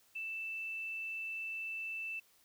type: tone with quantisation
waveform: sine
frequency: 2652 Hz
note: E7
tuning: 10 cents sharp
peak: -38 dBFS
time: 0.15-2.2 s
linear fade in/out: 10 ms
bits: 11
effects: white hiss -68 dBFS RMS until 2.44 s